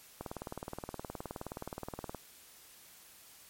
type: click train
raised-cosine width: 1 ms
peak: -25 dBFS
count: 38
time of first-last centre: 0.21-2.147 s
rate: 19.1 Hz
effects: white hiss -57 dBFS RMS until 3.49 s + MP3 64 kbps